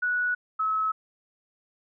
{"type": "tone pair in turn", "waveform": "sine", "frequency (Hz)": [1470, 1291.1], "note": ["F#6", "E6"], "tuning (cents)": [-12, -36], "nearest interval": "major second", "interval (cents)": 224, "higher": "first", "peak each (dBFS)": -23, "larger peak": "neither", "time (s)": [[0.02, 0.35], [0.59, 0.92]], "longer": "neither", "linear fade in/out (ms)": 10, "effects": []}